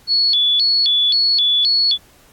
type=tone with vibrato; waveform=sine; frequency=3882 Hz; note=B7; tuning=31 cents flat; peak=-12 dBFS; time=0.07-1.98 s; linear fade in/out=50 ms; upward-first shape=square; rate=1.9 Hz; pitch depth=210 cents each way; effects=pink hiss -50 dBFS RMS until 2.32 s + AAC 64 kbps